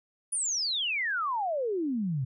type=exponential sweep; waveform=sine; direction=down; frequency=9956 to 122.7 Hz; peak=-27 dBFS; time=0.32-2.25 s; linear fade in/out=10 ms; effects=none